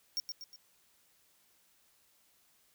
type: tone with echo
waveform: square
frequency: 5550 Hz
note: F8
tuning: 12 cents flat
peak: -32 dBFS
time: 0.17-0.2 s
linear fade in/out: 0 ms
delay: 120 ms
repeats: 3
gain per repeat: -6 dB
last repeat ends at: 0.56 s
effects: white hiss -69 dBFS RMS until 2.74 s